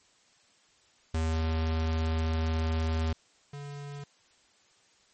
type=tone pair in turn; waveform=square; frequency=80.3 / 143.08 Hz; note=E2 / D3; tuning=-45 / -45 cents; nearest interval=minor seventh; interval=1000 cents; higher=second; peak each=-27 / -39 dBFS; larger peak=first; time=1.14-3.13 / 3.53-4.04 s; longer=first; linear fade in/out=5 ms; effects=white hiss -64 dBFS RMS until 5.13 s + MP3 32 kbps